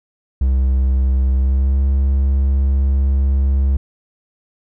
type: tone with pitch glide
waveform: triangle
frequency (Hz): 65.41 to 67.91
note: C2 to C#2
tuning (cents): 0 to -35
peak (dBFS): -10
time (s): 0.41-3.77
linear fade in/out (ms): 5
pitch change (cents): +65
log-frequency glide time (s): 1.36-1.8
effects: none